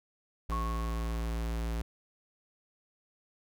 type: tone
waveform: square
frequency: 56.7 Hz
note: A#1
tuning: 47 cents flat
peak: -32 dBFS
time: 0.49-1.82 s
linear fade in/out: 5 ms
type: tone with exponential decay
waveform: sine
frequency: 1100 Hz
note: C#6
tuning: 14 cents flat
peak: -32 dBFS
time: 0.52-1.81 s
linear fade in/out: 0 ms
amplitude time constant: 280 ms
effects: none